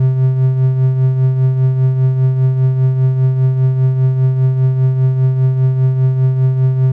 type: tone with tremolo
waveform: triangle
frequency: 130.5 Hz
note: C3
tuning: 4 cents flat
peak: -5 dBFS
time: 0-6.92 s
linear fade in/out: 5 ms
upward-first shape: triangle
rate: 5 Hz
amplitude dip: 55%
effects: none